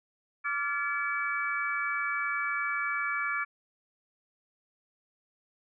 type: tone cluster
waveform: sine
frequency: 1163 / 1386 / 1714 / 2290 Hz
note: D6 / F6 / A6 / D7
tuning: -17 / -14 / -46 / -44 cents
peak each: -35 / -33 / -34 / -34 dBFS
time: 0.44-3.45 s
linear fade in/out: 20 ms
effects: none